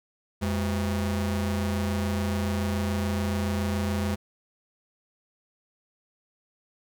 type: ring-modulated tone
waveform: 45% pulse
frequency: 146.83 Hz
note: D3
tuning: in tune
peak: -22 dBFS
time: 0.41-4.16 s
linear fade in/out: 20 ms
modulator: 59.9 Hz
effects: none